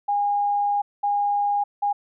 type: tone bursts at uneven times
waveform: sine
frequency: 816 Hz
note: G#5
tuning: 31 cents flat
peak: -19 dBFS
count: 3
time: 0.08-0.82 / 1.03-1.64 / 1.82-1.93 s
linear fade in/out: 10 ms
effects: none